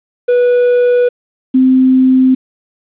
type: tone pair in turn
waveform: triangle / sine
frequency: 489.7 / 259.4 Hz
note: B4 / C4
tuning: -15 / -15 cents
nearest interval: major seventh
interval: 1100 cents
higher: first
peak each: -5 dBFS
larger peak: neither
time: 0.28-1.09 / 1.54-2.35 s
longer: neither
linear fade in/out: 10 ms
effects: resampled to 8000 Hz + 7-bit